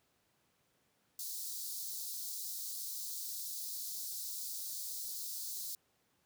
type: high-pass noise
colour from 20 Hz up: white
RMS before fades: -42 dBFS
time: 1.19-5.75 s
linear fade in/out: 2 ms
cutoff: 4000 Hz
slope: 48 dB/octave
effects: pink hiss -75 dBFS RMS until 6.25 s + high-pass 100 Hz 12 dB/octave